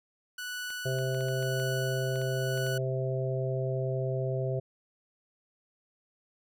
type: tone with tremolo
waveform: sawtooth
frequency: 1480 Hz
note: F#6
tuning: in tune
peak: -31 dBFS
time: 0.38-2.78 s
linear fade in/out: 5 ms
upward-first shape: sine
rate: 0.96 Hz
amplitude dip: 40%
type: clicks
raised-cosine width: 0.3 ms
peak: -32 dBFS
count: 11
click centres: 0.704 / 0.987 / 1.146 / 1.208 / 1.285 / 1.427 / 1.599 / 2.158 / 2.216 / 2.576 / 2.666 s
type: harmonic tone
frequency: 130.81 Hz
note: C3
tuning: in tune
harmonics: 1 / 3 / 4 / 5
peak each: -30 / -35 / -36 / -37 dBFS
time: 0.85-4.6 s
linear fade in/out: 10 ms
effects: none